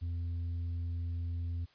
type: tone with tanh clipping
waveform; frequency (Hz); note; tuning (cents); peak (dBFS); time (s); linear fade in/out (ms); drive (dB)
sine; 85.4; F2; -38; -34; 0.01-1.66; 20; 3
effects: white hiss -66 dBFS RMS until 1.74 s + resampled to 11025 Hz